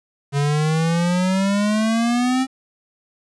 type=exponential sweep; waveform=square; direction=up; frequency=140 to 264.9 Hz; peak=-17 dBFS; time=0.32-2.47 s; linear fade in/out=50 ms; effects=resampled to 22050 Hz + 8-bit